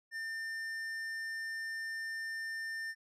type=tone with tanh clipping; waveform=sine; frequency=1800 Hz; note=A6; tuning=39 cents sharp; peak=-39 dBFS; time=0.11-2.95 s; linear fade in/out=50 ms; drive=11 dB; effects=none